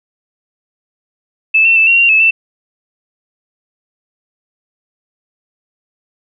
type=tone with pitch steps; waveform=sine; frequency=2623 / 2698 / 2638 / 2742 / 2763 / 2602 / 2666 Hz; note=E7 / E7 / E7 / F7 / F7 / E7 / E7; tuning=-9 / +40 / +1 / -32 / -19 / -23 / +19 cents; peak=-6 dBFS; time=1.54-2.31 s; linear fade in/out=10 ms; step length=110 ms; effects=none